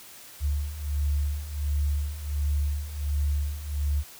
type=beating tone pair; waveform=sine; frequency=71.6 / 73 Hz; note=D2 / D2; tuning=-43 / -10 cents; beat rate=1.4 Hz; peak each=-30 / -26 dBFS; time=0.4-4.04 s; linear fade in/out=50 ms; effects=white hiss -47 dBFS RMS until 4.19 s